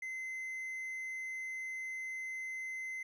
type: tone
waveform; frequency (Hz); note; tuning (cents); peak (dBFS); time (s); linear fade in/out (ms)
triangle; 2058; C7; -29; -37; 0.02-3.03; 5
effects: none